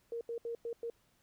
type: tone bursts at uneven times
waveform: sine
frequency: 466.2 Hz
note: A#4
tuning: in tune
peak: -36 dBFS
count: 5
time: 0.12-0.21 / 0.29-0.38 / 0.45-0.55 / 0.65-0.73 / 0.83-0.9 s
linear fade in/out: 2 ms
effects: pink hiss -72 dBFS RMS until 1.22 s